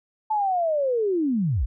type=linear sweep; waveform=sine; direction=down; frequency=880 to 41.09 Hz; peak=-20 dBFS; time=0.3-1.66 s; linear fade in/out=10 ms; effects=none